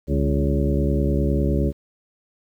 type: harmonic tone with a mistuned harmonic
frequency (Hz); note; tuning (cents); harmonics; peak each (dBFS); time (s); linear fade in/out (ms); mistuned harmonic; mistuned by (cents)
69.8; C#2; +13; 1 / 2 / 3 / 4 / 5 / 6 / 8; -21 / -24 / -26 / -27 / -28 / -29 / -30; 0.07-1.73; 50; 2; +88
effects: 9-bit